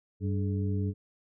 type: harmonic tone with a mistuned harmonic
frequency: 97.2 Hz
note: G2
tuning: 14 cents flat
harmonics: 1 / 2 / 3 / 4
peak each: -28 / -34 / -38 / -40 dBFS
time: 0.2-0.94 s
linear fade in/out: 50 ms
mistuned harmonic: 4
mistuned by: +140 cents
effects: none